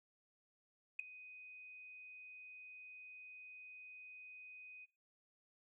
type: tone with ADSR envelope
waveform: sine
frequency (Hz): 2500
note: D#7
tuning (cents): +8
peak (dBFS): -32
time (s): 0.99-4.86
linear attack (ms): 6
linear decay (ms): 4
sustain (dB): -21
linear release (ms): 23
effects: noise-tail reverb RT60 0.4 s tail -20 dB re dry + tanh soft clip ceiling -29 dBFS